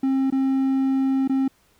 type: tone with dropouts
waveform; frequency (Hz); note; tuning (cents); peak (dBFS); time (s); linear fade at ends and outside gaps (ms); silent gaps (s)
triangle; 267.2; C4; +36; -16; 0.03-1.48; 5; 0.303-0.323 / 1.277-1.295
effects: pink hiss -61 dBFS RMS until 1.79 s